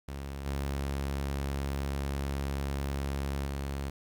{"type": "tone with level steps", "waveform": "sawtooth", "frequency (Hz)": 69.3, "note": "C#2", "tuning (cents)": 0, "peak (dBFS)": [-33, -27, -29], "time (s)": [0.08, 3.9], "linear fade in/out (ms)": 5, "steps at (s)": [0.45, 3.45], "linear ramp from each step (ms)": 20, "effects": ["11-bit"]}